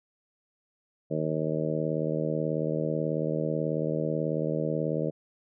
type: harmonic tone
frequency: 78.3 Hz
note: D#2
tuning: 11 cents sharp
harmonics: 2 / 3 / 4 / 5 / 6 / 7 / 8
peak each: -31 / -36 / -34 / -37 / -33 / -33 / -37 dBFS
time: 1.1-5.11 s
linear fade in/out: 20 ms
effects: none